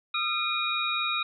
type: tone cluster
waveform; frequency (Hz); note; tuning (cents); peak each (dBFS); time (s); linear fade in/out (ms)
sine; 1230 / 1354 / 2441 / 3788; D#6 / E6 / D#7 / A#7; -20 / +46 / -34 / +27; -33 / -33 / -30 / -30; 0.14-1.23; 5
effects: none